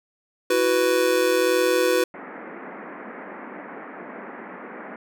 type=chord; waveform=square; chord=E suspended second; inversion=none; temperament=just; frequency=329.6 / 370.8 / 494.4 Hz; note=E4 / F#4 / B4; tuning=0 / +4 / +2 cents; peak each=-27 / -23 / -21 dBFS; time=0.5-2.04 s; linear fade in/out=5 ms
type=band-pass noise; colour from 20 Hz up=pink; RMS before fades=-38 dBFS; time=2.14-4.96 s; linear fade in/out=2 ms; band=200 to 2100 Hz; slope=48 dB/octave
effects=none